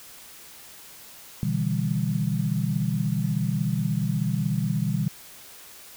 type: chord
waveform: sine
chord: E minor seventh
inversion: second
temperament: just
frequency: 123.61 / 148.33 / 164.81 / 197.78 Hz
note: B2 / D3 / E3 / G3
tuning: +2 / +18 / 0 / +16 cents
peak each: -28 dBFS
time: 1.43-5.08 s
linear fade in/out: 0 ms
effects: white hiss -46 dBFS RMS until 5.96 s